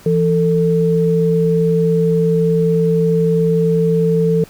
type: tone pair together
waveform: sine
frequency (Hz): 167.1 / 446.1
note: E3 / A4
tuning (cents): +24 / +24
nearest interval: octave + perfect fourth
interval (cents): 1700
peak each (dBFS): -14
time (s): 0.06-4.44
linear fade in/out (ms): 2
effects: pink hiss -43 dBFS RMS until 4.49 s